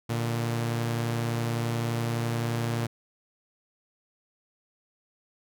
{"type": "tone pair together", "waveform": "sawtooth", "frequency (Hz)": [116.54, 148.27], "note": ["A#2", "D3"], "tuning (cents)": [0, 17], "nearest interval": "major third", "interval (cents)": 417, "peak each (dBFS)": [-23, -32], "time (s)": [0.09, 2.87], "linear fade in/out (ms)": 10, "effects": []}